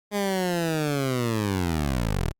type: linear sweep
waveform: 15% pulse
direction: down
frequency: 207.7 to 34.39 Hz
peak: -17 dBFS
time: 0.11-2.33 s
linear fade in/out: 50 ms
effects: Opus 48 kbps